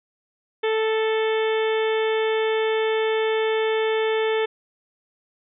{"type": "harmonic tone", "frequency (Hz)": 440, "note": "A4", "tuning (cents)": 0, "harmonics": [1, 2, 3, 4, 5, 6, 7, 8], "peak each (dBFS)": [-20, -30, -35, -32, -33, -38, -37, -37], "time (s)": [0.63, 4.46], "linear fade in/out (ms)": 10, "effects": []}